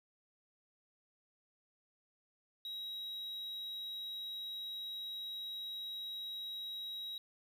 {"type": "tone", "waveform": "sine", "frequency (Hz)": 3835, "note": "A#7", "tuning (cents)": 48, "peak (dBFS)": -38, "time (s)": [2.65, 7.18], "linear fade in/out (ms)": 2, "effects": ["tanh soft clip ceiling -40 dBFS", "11-bit"]}